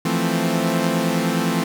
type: chord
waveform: sawtooth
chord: F major seventh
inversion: third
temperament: equal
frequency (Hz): 164.81 / 174.61 / 220 / 261.6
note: E3 / F3 / A3 / C4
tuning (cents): 0 / 0 / 0 / 0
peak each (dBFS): -20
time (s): 0.05-1.64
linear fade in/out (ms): 5
effects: none